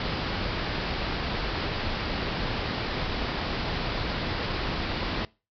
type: low-pass noise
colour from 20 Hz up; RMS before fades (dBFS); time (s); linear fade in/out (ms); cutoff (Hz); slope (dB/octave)
pink; -30; 0-5.25; 2; 5100; 96
effects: noise-tail reverb RT60 0.3 s tail -23 dB re dry